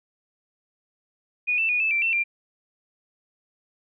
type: tone with pitch steps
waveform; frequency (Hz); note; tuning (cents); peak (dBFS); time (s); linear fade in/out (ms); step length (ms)
sine; 2463 / 2659 / 2458 / 2624 / 2348 / 2689 / 2379; D#7 / E7 / D#7 / E7 / D7 / E7 / D7; -18 / +14 / -22 / -9 / -1 / +34 / +22; -20; 1.47-2.24; 20; 110
effects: none